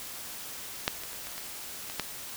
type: clicks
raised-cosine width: 0.2 ms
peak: -7 / -23 / -26 / -23 / -21 / -21 / -11 dBFS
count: 7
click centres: 0.879 / 1.036 / 1.131 / 1.27 / 1.38 / 1.899 / 1.997 s
effects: white hiss -41 dBFS RMS until 2.36 s